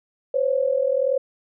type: tone pair together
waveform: sine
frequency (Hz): 513 / 554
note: C5 / C#5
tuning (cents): -34 / -1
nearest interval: minor second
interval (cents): 133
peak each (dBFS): -21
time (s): 0.34-1.18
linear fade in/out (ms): 5
effects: none